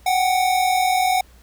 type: tone pair together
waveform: square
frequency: 739.8 / 780 Hz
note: F#5 / G5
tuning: 0 / -9 cents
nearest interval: minor second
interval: 91 cents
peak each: -18 / -23 dBFS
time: 0.06-1.21 s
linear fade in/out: 5 ms
effects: added 60 Hz sine -48 dBFS peak until 1.42 s + pink hiss -54 dBFS RMS until 1.42 s